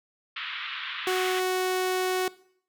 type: band-pass noise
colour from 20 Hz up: white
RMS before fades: -35 dBFS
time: 0.36-1.4 s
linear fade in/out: 5 ms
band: 1100 to 3600 Hz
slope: 48 dB/octave
type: tone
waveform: sawtooth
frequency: 370.2 Hz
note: F#4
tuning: 1 cent sharp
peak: -20 dBFS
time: 1.07-2.28 s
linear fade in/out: 2 ms
effects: noise-tail reverb RT60 0.6 s tail -20 dB re dry